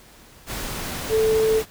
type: tone in noise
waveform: sine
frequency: 440 Hz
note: A4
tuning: in tune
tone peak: -16 dBFS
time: 1.09-1.63 s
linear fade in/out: 50 ms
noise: pink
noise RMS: -30 dBFS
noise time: 0.46-1.66 s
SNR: +11 dB
effects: pink hiss -49 dBFS RMS until 1.7 s